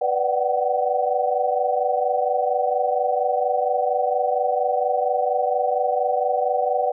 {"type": "chord", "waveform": "sine", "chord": "G major seventh", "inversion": "first", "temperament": "equal with one note detuned", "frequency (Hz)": [493.9, 587.3, 740, 764.3], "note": ["B4", "D5", "F#5", "G5"], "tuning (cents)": [0, 0, 0, -44], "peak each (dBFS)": -24, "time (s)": [0.01, 6.92], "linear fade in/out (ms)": 10, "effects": []}